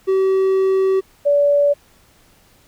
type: tone pair in turn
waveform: triangle / sine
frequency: 382.4 / 575.3 Hz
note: G4 / D5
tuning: -43 / -36 cents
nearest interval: perfect fifth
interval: 707 cents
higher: second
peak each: -11 dBFS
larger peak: neither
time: 0.07-1.01 / 1.25-1.74 s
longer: first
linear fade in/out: 20 ms
effects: pink hiss -53 dBFS RMS until 2.67 s